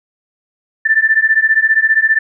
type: beating tone pair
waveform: sine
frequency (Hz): 1763 / 1778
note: A6 / A6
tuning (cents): +3 / +18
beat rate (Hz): 15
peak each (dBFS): -12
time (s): 0.85-2.19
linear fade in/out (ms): 10
effects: none